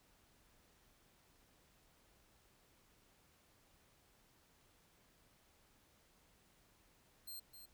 5% pulse tone with echo, 4178 Hz, C8, 3 cents flat, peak -40 dBFS, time 7.27-7.4 s, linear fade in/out 10 ms, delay 260 ms, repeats 1, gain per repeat -8 dB, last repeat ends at 7.66 s, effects pink hiss -71 dBFS RMS until 7.73 s

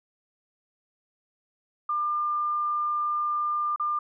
sine tone with dropouts, 1199 Hz, D6, 36 cents sharp, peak -24 dBFS, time 1.89-3.99 s, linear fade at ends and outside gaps 5 ms, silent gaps 3.761-3.797 s, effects none

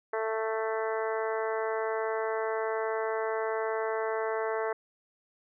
harmonic tone, 221.2 Hz, A3, 9 cents sharp, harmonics 2 / 3 / 4 / 5 / 6 / 7 / 8 / 9, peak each -31 / -35 / -37 / -39 / -41 / -42 / -43 / -44 dBFS, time 0.13-4.73 s, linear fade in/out 5 ms, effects none

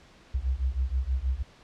sine beating tone pair, 61.74 / 68.04 Hz, B1 / C#2, 0 / -32 cents, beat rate 6.3 Hz, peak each -28 dBFS, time 0.34-1.43 s, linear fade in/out 10 ms, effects pink hiss -55 dBFS RMS until 1.63 s + low-pass 5000 Hz 12 dB/octave

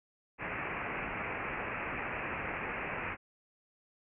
white low-pass noise, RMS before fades -38 dBFS, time 0.38-3.17 s, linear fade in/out 50 ms, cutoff 2600 Hz, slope 96 dB/octave, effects none

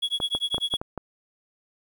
triangle tone with tremolo, 3349 Hz, G#7, 14 cents sharp, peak -20 dBFS, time 0.02-0.77 s, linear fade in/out 10 ms, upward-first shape sine, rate 10 Hz, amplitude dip 100%
clicks, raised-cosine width 1 ms, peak -17 dBFS, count 7, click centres 0.202 / 0.35 / 0.545 / 0.581 / 0.739 / 0.815 / 0.977 s
effects 9-bit

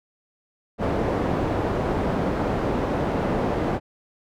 white low-pass noise, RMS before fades -24 dBFS, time 0.78-3.8 s, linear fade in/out 50 ms, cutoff 580 Hz, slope 12 dB/octave, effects none

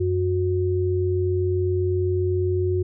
sine tone pair together, 92.5 / 364.8 Hz, F#2 / F#4, 0 / -24 cents, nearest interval 2 octaves, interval 2376 cents, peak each -22 dBFS, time 0-2.83 s, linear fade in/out 10 ms, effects none

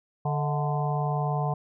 harmonic tone with a mistuned harmonic, 146.83 Hz, D3, in tune, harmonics 1 / 3 / 4 / 5 / 6 / 7, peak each -26 / -36 / -37 / -31 / -36 / -36 dBFS, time 0.25-1.54 s, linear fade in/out 5 ms, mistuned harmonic 4, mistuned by +130 cents, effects none

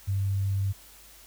sine tone, 98 Hz, G2, in tune, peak -24 dBFS, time 0.07-0.73 s, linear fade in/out 20 ms, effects added 50 Hz sine -57 dBFS peak until 1.26 s + white hiss -52 dBFS RMS until 1.26 s

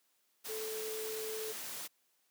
sine tone in noise, 437.1 Hz, A4, 11 cents flat, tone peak -39 dBFS, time 0.48-1.53 s, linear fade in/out 20 ms, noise white, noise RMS -43 dBFS, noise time 0.44-1.88 s, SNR +1 dB, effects white hiss -75 dBFS RMS until 2.3 s + high-pass 200 Hz 12 dB/octave

